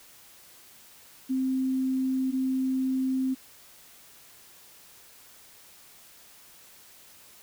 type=tone pair in turn; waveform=sine; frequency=261.6 / 261.6 Hz; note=C4 / C4; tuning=0 / 0 cents; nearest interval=unison; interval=0 cents; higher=neither; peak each=-24 dBFS; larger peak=neither; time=1.29-2.32 / 2.32-3.35 s; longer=neither; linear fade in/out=20 ms; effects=white hiss -53 dBFS RMS until 7.42 s